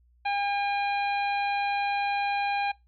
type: harmonic tone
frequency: 807 Hz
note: G#5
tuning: 50 cents flat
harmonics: 1 / 2 / 3 / 4 / 5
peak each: -26 / -36 / -32 / -44 / -41 dBFS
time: 0.25-2.72 s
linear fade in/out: 10 ms
effects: noise-tail reverb RT60 0.2 s tail -23 dB re dry + added 60 Hz sine -59 dBFS peak until 2.87 s